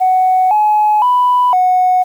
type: tone with pitch steps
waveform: sine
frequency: 744 / 847 / 990 / 735 Hz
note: F#5 / G#5 / B5 / F#5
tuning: +9 / +34 / +4 / -12 cents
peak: -7 dBFS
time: 0-2.04 s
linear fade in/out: 20 ms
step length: 510 ms
effects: tanh soft clip ceiling -4 dBFS + 7-bit